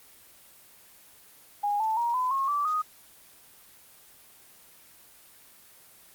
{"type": "tone with pitch steps", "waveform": "sine", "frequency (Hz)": [821, 879.9, 943.1, 1010.8, 1083.3, 1161.1, 1244.4], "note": ["G#5", "A5", "A#5", "B5", "C#6", "D6", "D#6"], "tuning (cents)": [-20, 0, 20, 40, -40, -20, 0], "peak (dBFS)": -24, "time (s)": [1.63, 2.82], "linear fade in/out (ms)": 10, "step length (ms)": 170, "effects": ["white hiss -54 dBFS RMS until 6.14 s", "Opus 24 kbps"]}